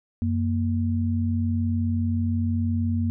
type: tone pair together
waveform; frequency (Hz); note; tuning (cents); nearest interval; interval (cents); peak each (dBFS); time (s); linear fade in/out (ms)
sine; 92.5 / 233.4; F#2 / A#3; 0 / +2; octave + major third; 1602; -23 / -25; 0.22-3.1; 0
effects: none